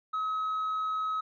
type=tone with tanh clipping; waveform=sine; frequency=1278 Hz; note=D#6; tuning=46 cents sharp; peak=-29 dBFS; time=0.13-1.21 s; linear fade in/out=10 ms; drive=1 dB; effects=none